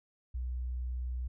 sine tone, 62 Hz, B1, 7 cents sharp, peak -33 dBFS, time 0.34-1.28 s, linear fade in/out 10 ms, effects none

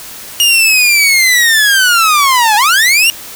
sawtooth linear two-way sweep, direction down then up, 2869 to 817 to 2869 Hz, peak -3 dBFS, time 0.4-3.1 s, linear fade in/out 0 ms, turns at 2.56 s, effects white hiss -29 dBFS RMS until 3.35 s

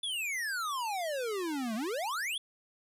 square exponential two-way sweep, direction down then up, 3520 to 209.8 to 3520 Hz, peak -33 dBFS, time 0.03-2.38 s, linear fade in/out 5 ms, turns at 1.75 s, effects resampled to 32000 Hz + 11-bit

